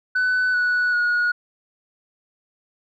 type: tone with pitch steps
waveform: sine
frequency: 1500 / 1474.2 / 1448.9 Hz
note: F#6 / F#6 / F#6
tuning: +23 / -7 / -37 cents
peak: -15 dBFS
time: 0.15-1.32 s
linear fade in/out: 10 ms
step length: 390 ms
effects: tanh soft clip ceiling -16 dBFS